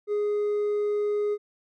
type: tone with hard clipping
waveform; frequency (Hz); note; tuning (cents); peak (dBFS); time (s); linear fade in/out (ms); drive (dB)
sine; 415.3; G#4; 0; -24; 0.07-1.38; 50; 2
effects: none